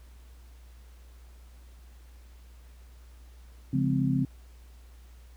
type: chord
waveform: sine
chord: Db major seventh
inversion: none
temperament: just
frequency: 138.59 / 173.24 / 207.9 / 259.9 Hz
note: Db3 / F3 / Ab3 / C4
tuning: 0 / -14 / +2 / -11 cents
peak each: -27 / -31 / -33 / -27 dBFS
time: 3.73-4.25 s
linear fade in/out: 5 ms
effects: added 60 Hz sine -48 dBFS peak until 5.36 s + pink hiss -62 dBFS RMS until 5.36 s